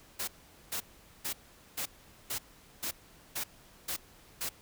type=noise bursts; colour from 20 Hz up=white; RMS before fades=-35 dBFS; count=9; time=0.19-4.493 s; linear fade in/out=10 ms; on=87 ms; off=440 ms; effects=pink hiss -58 dBFS RMS until 4.61 s